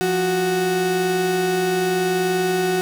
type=tone pair together; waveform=35% pulse; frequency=174.8 / 370.4 Hz; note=F3 / F#4; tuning=+2 / +2 cents; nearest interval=octave + minor second; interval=1300 cents; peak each=-24 / -17 dBFS; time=0.01-2.81 s; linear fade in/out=0 ms; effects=none